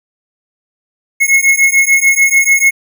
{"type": "beating tone pair", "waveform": "square", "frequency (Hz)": [2171, 2177.8], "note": ["C#7", "C#7"], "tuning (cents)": [-37, -31], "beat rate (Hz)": 6.8, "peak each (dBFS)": -11, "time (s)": [1.2, 2.71], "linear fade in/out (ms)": 20, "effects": []}